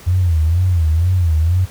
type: tone with vibrato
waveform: sine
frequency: 85 Hz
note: F2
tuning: 46 cents flat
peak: -11 dBFS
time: 0.06-1.66 s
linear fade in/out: 20 ms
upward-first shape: sine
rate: 2.1 Hz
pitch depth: 150 cents each way
effects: pink hiss -40 dBFS RMS until 1.7 s